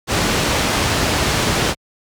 pink low-pass noise, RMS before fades -17 dBFS, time 0.07-1.75 s, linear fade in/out 50 ms, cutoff 7300 Hz, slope 12 dB/octave, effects high-pass 60 Hz 12 dB/octave

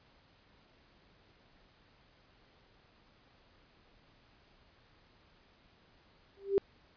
sine tone with exponential growth, 394.9 Hz, G4, 13 cents sharp, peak -20 dBFS, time 6.37-6.58 s, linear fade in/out 0 ms, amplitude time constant 44 ms, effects pink hiss -65 dBFS RMS until 6.96 s + resampled to 11025 Hz

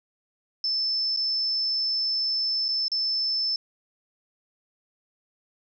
sine tone with dropouts, 5274 Hz, E8, in tune, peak -23 dBFS, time 0.64-3.56 s, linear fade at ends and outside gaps 2 ms, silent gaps 1.164-1.171 / 2.683-2.687 / 2.882-2.917 s, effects none

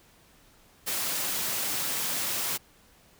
white high-pass noise, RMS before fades -30 dBFS, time 0.86-2.58 s, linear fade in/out 20 ms, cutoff 100 Hz, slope 24 dB/octave, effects pink hiss -59 dBFS RMS until 3.19 s

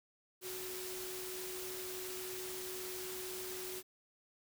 sine tone in noise, 370 Hz, F#4, in tune, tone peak -45 dBFS, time 0.41-3.83 s, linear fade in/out 50 ms, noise white, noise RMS -45 dBFS, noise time 0.41-3.83 s, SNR -3 dB, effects none

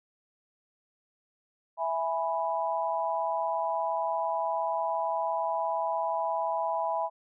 sine chord, E major, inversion none, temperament equal, 659.3 / 830.6 / 987.8 Hz, E5 / G#5 / B5, 0 / 0 / 0 cents, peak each -31 / -32 / -31 dBFS, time 1.77-7.1 s, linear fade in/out 50 ms, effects none

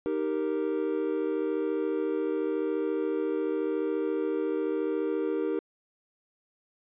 triangle chord, Eb major, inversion none, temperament equal, 311.1 / 392 / 466.2 Hz, Eb4 / G4 / Bb4, 0 / 0 / 0 cents, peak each -29 dBFS, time 0.06-5.59 s, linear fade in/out 0 ms, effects resampled to 8000 Hz

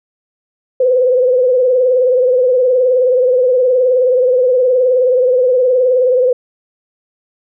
sine tone with vibrato, 505 Hz, B4, 39 cents sharp, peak -8 dBFS, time 0.8-6.33 s, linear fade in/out 5 ms, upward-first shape triangle, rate 19 Hz, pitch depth 77 cents each way, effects none

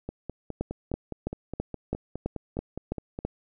two click trains, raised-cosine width 2 ms, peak -15 / -20 dBFS, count 9 / 16, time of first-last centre 0.61-3.25 / 0.09-3.189 s, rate 3.03 / 4.84 Hz, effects none

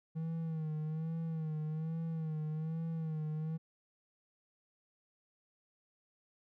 triangle tone with vibrato, 159 Hz, D#3, 38 cents sharp, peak -33 dBFS, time 0.15-3.58 s, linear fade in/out 20 ms, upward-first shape sine, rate 1.2 Hz, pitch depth 58 cents each way, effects none

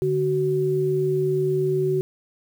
sine tone pair together, 146.83 / 374.9 Hz, D3 / F#4, 0 / +23 cents, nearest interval octave + major third, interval 1623 cents, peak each -25 / -20 dBFS, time 0.02-2.01 s, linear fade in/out 0 ms, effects 8-bit

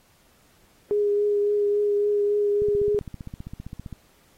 sine tone with vibrato, 411.7 Hz, G#4, 15 cents flat, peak -19 dBFS, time 0.91-2.99 s, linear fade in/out 0 ms, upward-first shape triangle, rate 3.6 Hz, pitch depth 17 cents each way
click train, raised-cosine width 5 ms, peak -23 dBFS, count 21, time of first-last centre 2.62-3.927 s, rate 15.3 Hz
effects pink hiss -60 dBFS RMS until 4.37 s + AAC 48 kbps

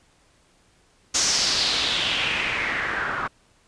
white noise with low-pass filter sweep, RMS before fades -24 dBFS, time 1.14-3.28 s, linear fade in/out 10 ms, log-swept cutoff 6400 to 1300 Hz, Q 3.4, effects pink hiss -60 dBFS RMS until 3.67 s + resampled to 22050 Hz

